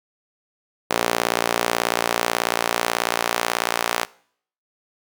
sawtooth tone with high-pass filter sweep, 58.27 Hz, A#1, in tune, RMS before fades -23 dBFS, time 0.9-4.05 s, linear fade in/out 5 ms, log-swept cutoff 510 to 800 Hz, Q 0.82, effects noise-tail reverb RT60 0.6 s tail -22 dB re dry

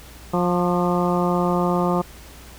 harmonic tone with a mistuned harmonic, 177.2 Hz, F3, 25 cents sharp, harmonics 1 / 2 / 3 / 4 / 5 / 6 / 7, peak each -21 / -24 / -26 / -27 / -28 / -29 / -29 dBFS, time 0.33-2.02 s, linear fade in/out 10 ms, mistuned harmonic 7, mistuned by -39 cents, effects added 60 Hz sine -44 dBFS peak until 2.58 s + pink hiss -44 dBFS RMS until 2.58 s

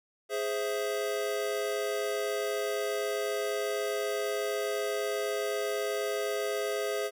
square chord, Ab augmented, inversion none, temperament equal, 415.3 / 523.3 / 659.3 Hz, Ab4 / C5 / E5, 0 / 0 / 0 cents, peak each -33 / -36 / -36 dBFS, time 0.29-7.11 s, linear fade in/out 50 ms, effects none

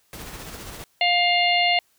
pink noise with tremolo, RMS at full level -36 dBFS, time 0.13-0.84 s, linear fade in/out 0 ms, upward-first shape sine, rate 15 Hz, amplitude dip 35%
harmonic tone, 704 Hz, F5, 14 cents sharp, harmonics 1 / 3 / 4 / 5 / 6, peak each -21 / -22 / -22 / -31 / -28 dBFS, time 1.01-1.79 s, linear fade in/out 2 ms
effects white hiss -64 dBFS RMS until 1.98 s

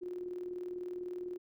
sine tone with tremolo, 358 Hz, F4, 43 cents sharp, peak -36 dBFS, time 0.01-1.38 s, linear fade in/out 20 ms, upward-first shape square, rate 20 Hz, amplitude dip 45%, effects none

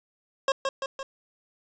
25% pulse tone with echo, 540 Hz, C#5, 45 cents flat, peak -17 dBFS, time 0.48-0.52 s, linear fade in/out 2 ms, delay 170 ms, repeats 3, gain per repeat -4 dB, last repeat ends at 1.03 s, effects resampled to 16000 Hz + 8-bit

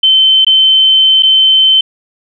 sine tone with dropouts, 3081 Hz, G7, 31 cents flat, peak -4 dBFS, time 0.03-1.81 s, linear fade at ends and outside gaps 5 ms, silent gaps 0.448-0.466 / 1.225-1.231 s, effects none

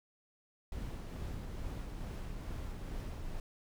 brown noise with tremolo, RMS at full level -40 dBFS, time 0.72-3.4 s, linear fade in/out 2 ms, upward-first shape triangle, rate 2.3 Hz, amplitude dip 30%, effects none

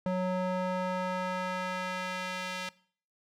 square tone with band-pass filter sweep, 183.9 Hz, F#3, 10 cents flat, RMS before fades -33 dBFS, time 0.06-2.69 s, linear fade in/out 2 ms, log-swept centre 490 to 2900 Hz, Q 0.83, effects noise-tail reverb RT60 0.5 s tail -20 dB re dry

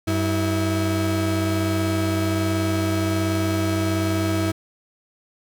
35% pulse tone pair together, 95.72 / 324.4 Hz, G2 / E4, -41 / -28 cents, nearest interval octave + major sixth, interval 2113 cents, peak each -21 dBFS, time 0.07-4.52 s, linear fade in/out 10 ms, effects none

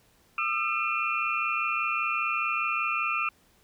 sine tone cluster, 1212 / 1337 / 2421 / 2687 Hz, D#6 / E6 / D#7 / E7, -46 / +24 / -48 / +33 cents, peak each -31 dBFS, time 0.38-3.29 s, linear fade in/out 2 ms, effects pink hiss -63 dBFS RMS until 3.63 s

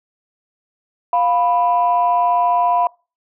sine tone pair together, 702.5 / 987.8 Hz, F5 / B5, +10 / 0 cents, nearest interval tritone, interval 590 cents, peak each -15 dBFS, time 1.13-2.87 s, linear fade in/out 2 ms, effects noise-tail reverb RT60 0.3 s tail -24 dB re dry + tanh soft clip ceiling -6 dBFS

